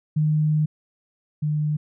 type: tone pair in turn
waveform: sine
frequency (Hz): 153.1 / 150.91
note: D#3 / D3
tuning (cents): -28 / +47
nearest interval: unison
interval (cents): 25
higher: first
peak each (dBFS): -17 / -20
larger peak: first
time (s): 0.16-0.66 / 1.42-1.77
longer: first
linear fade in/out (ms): 10
effects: none